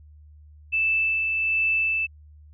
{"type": "tone with tremolo", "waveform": "sine", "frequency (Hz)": 2639, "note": "E7", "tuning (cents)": 1, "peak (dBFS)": -19, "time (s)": [0.72, 2.07], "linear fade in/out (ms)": 20, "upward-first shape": "sine", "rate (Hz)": 1.3, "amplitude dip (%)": 30, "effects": ["added 75 Hz sine -46 dBFS peak until 2.53 s"]}